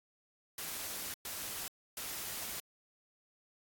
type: noise bursts at uneven times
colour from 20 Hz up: white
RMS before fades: -41 dBFS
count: 3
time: 0.58-1.14 / 1.25-1.68 / 1.97-2.6 s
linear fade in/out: 2 ms
effects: AAC 64 kbps